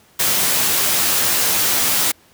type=noise with comb filter; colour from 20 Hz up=white; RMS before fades=-17 dBFS; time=0.19-2.12 s; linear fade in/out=10 ms; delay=14 ms; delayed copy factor=-0.5; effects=pink hiss -52 dBFS RMS until 2.33 s + high-pass 80 Hz 12 dB/octave